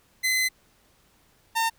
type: tone pair in turn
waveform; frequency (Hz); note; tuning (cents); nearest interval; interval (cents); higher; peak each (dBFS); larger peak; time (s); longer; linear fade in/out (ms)
sawtooth; 2039 / 908.3; C7 / A#5; -45 / -45; octave + major second; 1400; first; -18; neither; 0.23-0.49 / 1.55-1.7; first; 20
effects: pink hiss -62 dBFS RMS until 1.78 s